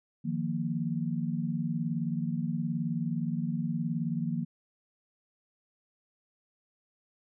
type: chord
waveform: sine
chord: Eb suspended second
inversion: none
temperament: equal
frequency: 155.56 / 174.61 / 233.1 Hz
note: Eb3 / F3 / Bb3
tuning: 0 / 0 / 0 cents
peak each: -33 dBFS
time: 0.24-4.45 s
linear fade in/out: 20 ms
effects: none